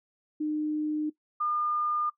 sine tone pair in turn, 304.2 / 1210.1 Hz, D#4 / D#6, -39 / -49 cents, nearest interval 2 octaves, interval 2390 cents, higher second, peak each -26 dBFS, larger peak neither, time 0.4-1.1 / 1.4-2.1 s, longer neither, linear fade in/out 10 ms, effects noise-tail reverb RT60 0.1 s tail -17 dB re dry

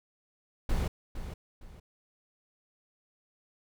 brown noise with echo, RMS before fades -28 dBFS, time 0.69-0.88 s, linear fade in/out 5 ms, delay 460 ms, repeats 2, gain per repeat -10 dB, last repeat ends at 1.8 s, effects none

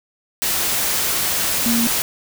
sine tone in noise, 233.1 Hz, A#3, in tune, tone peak -17 dBFS, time 1.66-1.87 s, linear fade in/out 0 ms, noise white, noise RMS -20 dBFS, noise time 0.42-2.02 s, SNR 0 dB, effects none

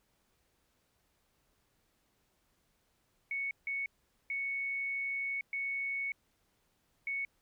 sine tone bursts at uneven times, 2217 Hz, C#7, in tune, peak -33 dBFS, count 5, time 3.31-3.51 / 3.67-3.86 / 4.3-5.41 / 5.53-6.12 / 7.07-7.25 s, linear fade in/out 2 ms, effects pink hiss -75 dBFS RMS until 7.41 s

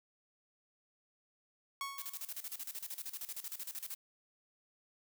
sawtooth tone with exponential decay, 1106 Hz, C#6, 4 cents flat, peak -32 dBFS, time 1.81-2.32 s, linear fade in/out 1 ms, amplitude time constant 110 ms
blue noise with tremolo, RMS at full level -42 dBFS, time 1.98-3.95 s, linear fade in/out 2 ms, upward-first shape square, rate 13 Hz, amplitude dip 80%
effects none

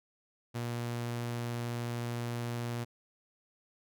sawtooth tone, 119.1 Hz, A#2, 38 cents sharp, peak -30 dBFS, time 0.54-2.85 s, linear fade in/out 20 ms, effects none

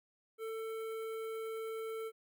square tone with notch filter, 445.4 Hz, A4, 21 cents sharp, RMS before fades -41 dBFS, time 0.38-2.12 s, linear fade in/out 50 ms, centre 5400 Hz, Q 0.51, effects none

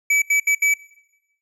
square tone bursts at uneven times, 2294 Hz, D7, 41 cents flat, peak -15 dBFS, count 4, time 0.1-0.22 / 0.3-0.4 / 0.47-0.55 / 0.62-0.74 s, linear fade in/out 5 ms, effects noise-tail reverb RT60 1.0 s tail -21 dB re dry + low-pass 11000 Hz 12 dB/octave

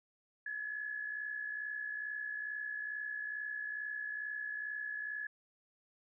sine tone with amplitude modulation, 1700 Hz, G#6, 40 cents sharp, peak -35 dBFS, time 0.46-5.27 s, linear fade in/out 5 ms, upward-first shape sine, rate 62.3 Hz, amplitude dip 60%, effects none

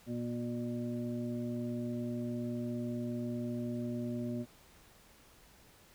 harmonic tone, 120 Hz, B2, 49 cents flat, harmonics 1 / 2 / 3 / 5, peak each -41 / -36 / -44 / -46 dBFS, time 0.06-4.46 s, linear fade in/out 50 ms, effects pink hiss -61 dBFS RMS until 5.94 s

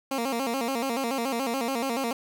15% pulse tone with vibrato, 250.8 Hz, B3, 27 cents sharp, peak -20 dBFS, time 0.11-2.13 s, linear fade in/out 5 ms, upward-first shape square, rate 7 Hz, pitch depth 130 cents each way, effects none

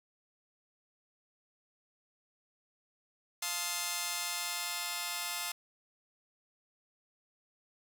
5% pulse chord, F dominant seventh, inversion none, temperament just, 698.5 / 873.1 / 1047.7 / 1257.2 Hz, F5 / A5 / C6 / Eb6, 0 / -14 / +2 / +18 cents, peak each -29 dBFS, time 3.42-5.52 s, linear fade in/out 5 ms, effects none

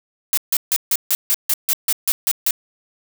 blue noise bursts, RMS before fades -17 dBFS, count 12, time 0.33-2.508 s, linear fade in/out 0 ms, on 44 ms, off 150 ms, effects none

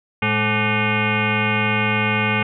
sine tone with frequency modulation, 1180 Hz, D6, 8 cents sharp, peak -16 dBFS, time 0.22-2.43 s, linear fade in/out 5 ms, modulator 323 Hz, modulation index 4.7, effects none

